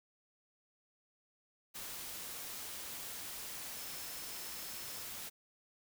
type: tone in noise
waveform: sine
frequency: 5274 Hz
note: E8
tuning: in tune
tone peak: -54 dBFS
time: 3.76-5.04 s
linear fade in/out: 20 ms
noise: white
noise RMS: -45 dBFS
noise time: 1.74-5.3 s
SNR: -12 dB
effects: none